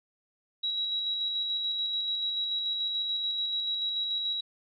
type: tone with tremolo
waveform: sine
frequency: 3873 Hz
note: B7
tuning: 35 cents flat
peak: -27 dBFS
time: 0.63-4.41 s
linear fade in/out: 10 ms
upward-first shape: square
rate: 6.9 Hz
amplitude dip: 25%
effects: none